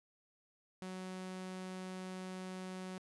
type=tone; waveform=sawtooth; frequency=185.8 Hz; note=F#3; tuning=7 cents sharp; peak=-39 dBFS; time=0.82-2.98 s; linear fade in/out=0 ms; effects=resampled to 24000 Hz